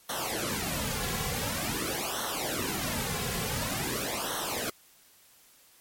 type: noise with flanger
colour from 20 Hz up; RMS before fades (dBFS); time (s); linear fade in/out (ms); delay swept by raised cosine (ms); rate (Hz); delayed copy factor
pink; -32; 0.09-4.7; 5; 0.41 to 3.31; 0.47; -0.95
effects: white hiss -59 dBFS RMS until 5.8 s + MP3 64 kbps